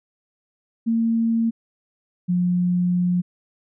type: tone pair in turn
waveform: sine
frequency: 228.2 / 178.18 Hz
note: A#3 / F3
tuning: -37 / +35 cents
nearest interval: major third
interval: 428 cents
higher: first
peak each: -17 dBFS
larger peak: neither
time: 0.86-1.51 / 2.28-3.22 s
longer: second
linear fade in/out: 20 ms
effects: none